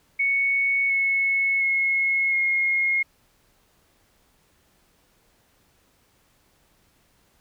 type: tone with pitch steps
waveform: sine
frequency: 2218 / 2195 / 2172 / 2150 Hz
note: C#7 / C#7 / C#7 / C7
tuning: 0 / -18 / -36 / +47 cents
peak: -19 dBFS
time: 0.19-3.03 s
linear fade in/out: 10 ms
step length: 710 ms
effects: pink hiss -63 dBFS RMS until 7.4 s